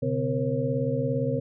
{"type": "tone cluster", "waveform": "sine", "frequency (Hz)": [124.2, 141.6, 255.6, 470.1, 542], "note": ["B2", "C#3", "C4", "A#4", "C#5"], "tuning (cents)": [10, 37, -40, 15, -39], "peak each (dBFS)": -30, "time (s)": [0.02, 1.4], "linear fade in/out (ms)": 10, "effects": []}